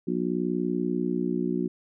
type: harmonic tone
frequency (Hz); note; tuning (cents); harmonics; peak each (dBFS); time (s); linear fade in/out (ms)
60.4; B1; -38; 3 / 4 / 5 / 6; -30 / -30 / -30 / -30; 0.07-1.68; 10
effects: none